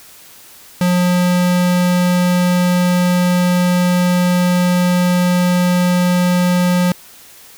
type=tone; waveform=square; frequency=178.8 Hz; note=F3; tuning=41 cents sharp; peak=-12 dBFS; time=0.81-6.92 s; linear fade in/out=2 ms; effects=white hiss -41 dBFS RMS until 7.57 s